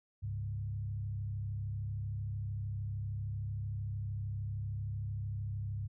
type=tone with frequency modulation; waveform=sine; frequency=102.2 Hz; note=G#2; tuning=27 cents flat; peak=-35 dBFS; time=0.22-5.88 s; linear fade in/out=20 ms; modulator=33.1 Hz; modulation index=0.75; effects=none